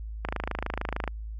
click train, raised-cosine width 0.5 ms, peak -14 dBFS, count 23, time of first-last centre 0.25-1.077 s, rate 26.6 Hz, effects added 54 Hz sine -34 dBFS peak until 1.39 s

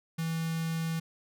square tone with notch filter, 163.3 Hz, E3, 16 cents flat, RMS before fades -32 dBFS, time 0.18-1 s, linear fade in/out 10 ms, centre 590 Hz, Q 0.68, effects none

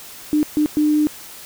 sine tone bursts at uneven times, 301.3 Hz, D4, 44 cents sharp, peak -13 dBFS, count 3, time 0.33-0.43 / 0.57-0.66 / 0.77-1.07 s, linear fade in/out 0 ms, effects white hiss -38 dBFS RMS until 1.45 s

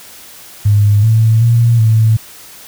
sine tone with pitch steps, 103.3 / 111.6 / 117.1 / 110.9 Hz, G#2 / A2 / A#2 / A2, -9 / +25 / +8 / +14 cents, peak -6 dBFS, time 0.65-2.17 s, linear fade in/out 10 ms, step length 380 ms, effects white hiss -36 dBFS RMS until 2.67 s

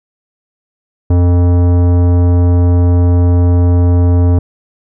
sine tone with tanh clipping, 88 Hz, F2, 14 cents sharp, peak -8 dBFS, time 1.1-4.39 s, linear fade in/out 5 ms, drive 16 dB, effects none

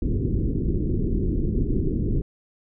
pink low-pass noise, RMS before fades -23 dBFS, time 0.02-2.22 s, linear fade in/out 2 ms, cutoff 400 Hz, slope 48 dB/octave, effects none

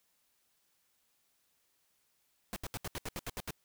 pink noise bursts, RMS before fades -39 dBFS, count 10, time 2.53-3.507 s, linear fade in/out 0 ms, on 32 ms, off 73 ms, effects white hiss -75 dBFS RMS until 3.64 s

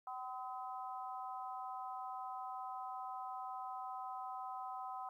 harmonic tone, 254.6 Hz, C4, 47 cents flat, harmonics 3 / 4 / 5, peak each -45 / -47 / -49 dBFS, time 0.07-5.09 s, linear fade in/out 2 ms, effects 13-bit

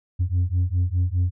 sine beating tone pair, 87.31 / 92.21 Hz, F2 / F#2, 0 / -5 cents, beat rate 4.9 Hz, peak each -20 dBFS, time 0.19-1.31 s, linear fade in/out 20 ms, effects tanh soft clip ceiling -16 dBFS

